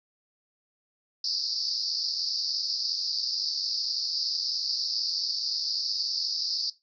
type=band-pass noise; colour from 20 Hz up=pink; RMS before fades=-30 dBFS; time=1.24-6.7 s; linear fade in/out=2 ms; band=4500 to 5200 Hz; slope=96 dB/octave; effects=noise-tail reverb RT60 0.2 s tail -17 dB re dry